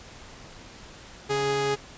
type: tone pair together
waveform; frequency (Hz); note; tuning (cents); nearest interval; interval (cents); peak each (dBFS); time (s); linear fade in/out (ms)
sawtooth; 140 / 415.3; C#3 / G#4; +18 / 0; octave + perfect fifth; 1882; -29 / -20; 1.29-1.76; 20
effects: pink hiss -46 dBFS RMS until 1.97 s + resampled to 16000 Hz